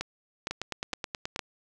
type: two click trains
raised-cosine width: 0.2 ms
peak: -15 / -14 dBFS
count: 9 / 4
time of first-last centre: 0.51-1.361 / 0.01-1.392 s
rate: 9.4 / 2.17 Hz
effects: none